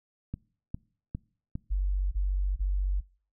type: click train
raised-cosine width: 5 ms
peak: -21 dBFS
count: 4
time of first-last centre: 0.34-1.555 s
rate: 2.47 Hz
type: tone bursts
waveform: sine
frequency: 47.5 Hz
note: F#1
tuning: 46 cents sharp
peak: -24 dBFS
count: 3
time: 1.7-3.012 s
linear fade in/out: 20 ms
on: 420 ms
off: 26 ms
effects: noise-tail reverb RT60 0.5 s tail -25 dB re dry